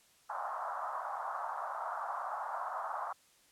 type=band-pass noise; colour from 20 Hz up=white; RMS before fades=-39 dBFS; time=0.29-3.13 s; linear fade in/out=10 ms; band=660 to 1300 Hz; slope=48 dB/octave; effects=white hiss -66 dBFS RMS until 3.51 s + low-pass 11000 Hz 12 dB/octave